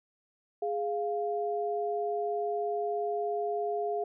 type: tone pair together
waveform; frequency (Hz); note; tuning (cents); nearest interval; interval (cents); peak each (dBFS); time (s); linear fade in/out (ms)
sine; 415.3 / 698.5; G#4 / F5; 0 / 0; major sixth; 900; -31 / -32; 0.62-4.04; 5
effects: none